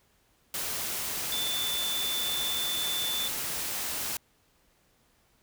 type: tone in noise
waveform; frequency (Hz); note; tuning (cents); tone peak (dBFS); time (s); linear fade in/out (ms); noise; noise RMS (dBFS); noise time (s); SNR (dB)
sine; 3520; A7; 0; -30; 1.32-3.28; 2; white; -33; 0.54-4.17; 0
effects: pink hiss -67 dBFS RMS until 5.42 s